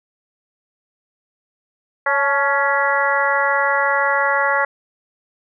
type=harmonic tone with a mistuned harmonic; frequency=278.9 Hz; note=C#4; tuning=11 cents sharp; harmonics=2 / 3 / 4 / 5 / 6 / 7; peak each=-22 / -22 / -22 / -22 / -22 / -22 dBFS; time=2.06-4.65 s; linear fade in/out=5 ms; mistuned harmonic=3; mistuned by=+50 cents; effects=none